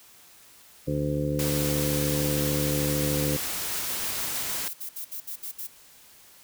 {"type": "harmonic tone", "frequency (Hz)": 73.42, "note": "D2", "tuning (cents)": 0, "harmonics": [1, 2, 3, 4, 5, 6, 7], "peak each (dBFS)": [-36, -28, -38, -30, -38, -37, -31], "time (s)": [0.87, 3.37], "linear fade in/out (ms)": 10}
{"type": "noise", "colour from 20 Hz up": "white", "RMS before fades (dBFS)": -31, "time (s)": [1.39, 4.68], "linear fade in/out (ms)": 2}
{"type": "noise bursts", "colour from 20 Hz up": "violet", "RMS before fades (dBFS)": -35, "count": 13, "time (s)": [3.71, 5.673], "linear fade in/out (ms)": 10, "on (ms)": 91, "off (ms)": 65}
{"effects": ["white hiss -53 dBFS RMS until 6.43 s"]}